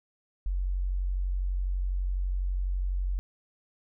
sine tone, 46.03 Hz, F#1, 8 cents flat, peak -26 dBFS, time 0.46-3.19 s, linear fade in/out 0 ms, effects none

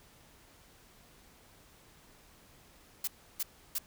blue noise bursts, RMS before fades -33 dBFS, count 3, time 3.04-3.785 s, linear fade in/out 5 ms, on 35 ms, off 320 ms, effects pink hiss -60 dBFS RMS until 3.86 s

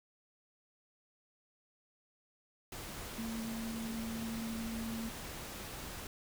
sine tone in noise, 226.3 Hz, A3, 49 cents sharp, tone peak -38 dBFS, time 3.18-5.09 s, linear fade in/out 2 ms, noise pink, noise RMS -45 dBFS, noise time 2.72-6.07 s, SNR +4 dB, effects none

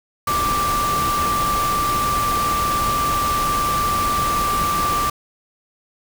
sine tone in noise, 1174.7 Hz, D6, in tune, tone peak -18 dBFS, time 0.27-5.1 s, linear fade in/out 5 ms, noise pink, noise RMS -25 dBFS, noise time 0.27-5.1 s, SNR +4 dB, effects none

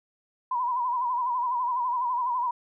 sine tone with vibrato, 986 Hz, B5, 3 cents flat, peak -24 dBFS, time 0.51-2.51 s, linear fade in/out 5 ms, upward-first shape sine, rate 12 Hz, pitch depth 76 cents each way, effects none

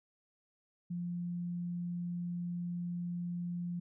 sine tone, 174.61 Hz, F3, in tune, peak -35 dBFS, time 0.9-3.8 s, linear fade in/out 10 ms, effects none

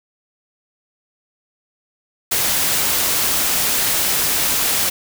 white noise, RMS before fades -18 dBFS, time 2.31-4.9 s, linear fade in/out 10 ms, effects none

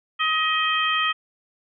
harmonic tone, 631 Hz, D#5, 24 cents sharp, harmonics 2 / 3 / 4 / 5, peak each -23 / -26 / -27 / -25 dBFS, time 0.19-1.13 s, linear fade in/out 20 ms, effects none

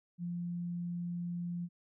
sine tone, 173.9 Hz, F3, 7 cents flat, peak -35 dBFS, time 0.18-1.69 s, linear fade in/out 50 ms, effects none

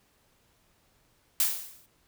blue noise with exponential decay, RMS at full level -22 dBFS, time 1.4-1.86 s, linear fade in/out 1 ms, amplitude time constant 100 ms, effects pink hiss -67 dBFS RMS until 2.07 s

